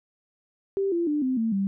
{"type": "tone with pitch steps", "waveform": "sine", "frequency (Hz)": [392, 341.3, 297.1, 258.6, 225.1, 196], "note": ["G4", "F4", "D4", "C4", "A3", "G3"], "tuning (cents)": [0, -40, 20, -20, 40, 0], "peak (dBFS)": -22, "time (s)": [0.77, 1.67], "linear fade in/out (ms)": 0, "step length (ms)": 150, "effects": []}